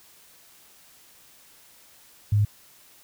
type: tone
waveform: sine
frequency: 103.83 Hz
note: G#2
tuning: in tune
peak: -17 dBFS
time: 2.32-2.45 s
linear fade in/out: 5 ms
effects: white hiss -54 dBFS RMS until 3.03 s